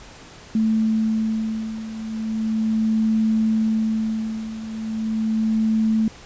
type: beating tone pair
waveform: sine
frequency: 220 / 220.37 Hz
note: A3 / A3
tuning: 0 / +3 cents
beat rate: 0.37 Hz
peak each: -24 / -20 dBFS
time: 0.55-6.08 s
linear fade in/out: 2 ms
effects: pink hiss -43 dBFS RMS until 6.25 s + resampled to 16000 Hz